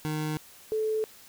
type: tone pair in turn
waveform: 25% pulse / sine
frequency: 153.9 / 435.3 Hz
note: D#3 / A4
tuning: -19 / -19 cents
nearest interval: octave + tritone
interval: 1800 cents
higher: second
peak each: -25 dBFS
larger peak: neither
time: 0.05-0.37 / 0.72-1.04 s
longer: neither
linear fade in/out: 0 ms
effects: white hiss -52 dBFS RMS until 1.28 s